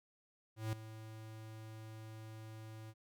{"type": "tone with ADSR envelope", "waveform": "square", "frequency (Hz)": 110, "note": "A2", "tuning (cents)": 0, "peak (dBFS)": -35, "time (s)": [0.56, 2.94], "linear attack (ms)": 170, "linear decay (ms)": 3, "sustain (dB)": -14, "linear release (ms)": 49, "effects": []}